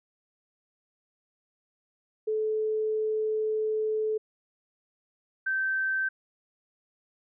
sine tone pair in turn, 433.4 / 1551.6 Hz, A4 / G6, -26 / -18 cents, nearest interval octave + minor seventh, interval 2208 cents, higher second, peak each -25 dBFS, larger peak neither, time 2.27-4.18 / 5.46-6.09 s, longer first, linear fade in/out 10 ms, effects none

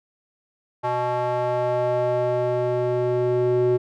square tone with band-pass filter sweep, 123.47 Hz, B2, in tune, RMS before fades -22 dBFS, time 0.83-3.78 s, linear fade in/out 20 ms, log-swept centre 830 to 390 Hz, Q 3.1, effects none

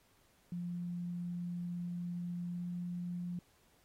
sine tone with pitch glide, 174.9 to 176.01 Hz, F3 to F3, +3 to +14 cents, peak -37 dBFS, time 0.52-3.39 s, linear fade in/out 2 ms, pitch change +11 cents, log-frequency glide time 2.5-2.66 s, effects pink hiss -70 dBFS RMS until 3.84 s + AAC 48 kbps

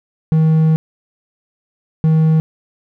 triangle tone bursts at uneven times, 158.6 Hz, D#3, 33 cents sharp, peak -7 dBFS, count 2, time 0.32-0.76 / 2.04-2.4 s, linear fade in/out 0 ms, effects none

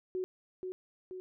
sine tone with echo, 370 Hz, F#4, in tune, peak -32 dBFS, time 0.15-0.24 s, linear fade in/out 0 ms, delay 480 ms, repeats 2, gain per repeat -4 dB, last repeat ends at 1.2 s, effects none

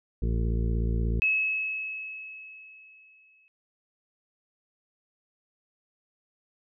harmonic tone, 56.6 Hz, A1, 50 cents sharp, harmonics 1 / 2 / 3 / 4 / 6 / 7 / 8, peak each -25 / -31 / -35 / -37 / -41 / -42 / -43 dBFS, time 0.22-1.2 s, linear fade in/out 5 ms
sine tone with exponential decay, 2581 Hz, E7, 37 cents flat, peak -20 dBFS, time 1.22-3.48 s, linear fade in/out 0 ms, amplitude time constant 490 ms
effects none

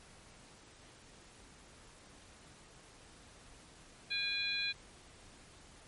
harmonic tone with a mistuned harmonic, 811 Hz, G#5, 41 cents flat, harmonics 2 / 3 / 4 / 5, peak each -43 / -37 / -42 / -37 dBFS, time 4.1-4.73 s, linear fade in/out 20 ms, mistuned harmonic 4, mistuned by +77 cents, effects pink hiss -58 dBFS RMS until 5.87 s + MP3 48 kbps

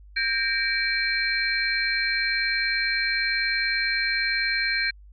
sine tone cluster, 1591 / 1850 / 2321 / 4170 Hz, G6 / A#6 / D7 / C8, +25 / -14 / -21 / -7 cents, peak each -27 / -30 / -26 / -28 dBFS, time 0.16-4.91 s, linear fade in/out 10 ms, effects added 50 Hz sine -45 dBFS peak until 5.12 s

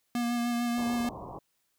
square tone with vibrato, 238.5 Hz, A#3, 40 cents sharp, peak -28 dBFS, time 0.15-1.09 s, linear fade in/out 2 ms, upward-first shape sine, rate 6.7 Hz, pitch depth 18 cents each way
white low-pass noise, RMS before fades -42 dBFS, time 0.77-1.39 s, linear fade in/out 5 ms, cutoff 1100 Hz, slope 96 dB/octave
effects white hiss -75 dBFS RMS until 1.78 s

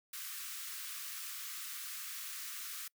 white high-pass noise, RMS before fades -44 dBFS, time 0.13-2.88 s, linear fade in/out 5 ms, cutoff 1100 Hz, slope 96 dB/octave, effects noise-tail reverb RT60 0.1 s tail -25 dB re dry

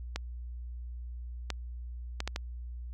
clicks, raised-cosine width 0.2 ms, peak -16 dBFS, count 5, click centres 0.16 / 1.503 / 2.204 / 2.276 / 2.361 s, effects added 60 Hz sine -38 dBFS peak until 2.93 s

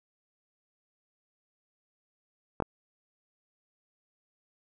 clicks, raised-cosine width 1 ms, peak -14 dBFS, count 2, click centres 2.602 / 2.623 s, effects none

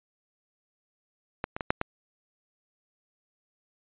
clicks, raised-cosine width 0.5 ms, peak -14 / -18 / -16 / -6 / -12 dBFS, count 5, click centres 1.441 / 1.565 / 1.608 / 1.705 / 1.814 s, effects resampled to 8000 Hz

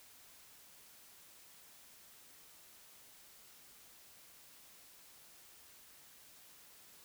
silence, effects white hiss -60 dBFS RMS until 7.04 s

